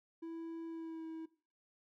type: tone with pitch glide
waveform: triangle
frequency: 329.6 to 322.8 Hz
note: E4 to E4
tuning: 0 to -36 cents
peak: -40 dBFS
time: 0.22-1.26 s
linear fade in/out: 10 ms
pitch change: -36 cents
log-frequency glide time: 0.67-1.06 s
effects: noise-tail reverb RT60 0.4 s tail -19 dB re dry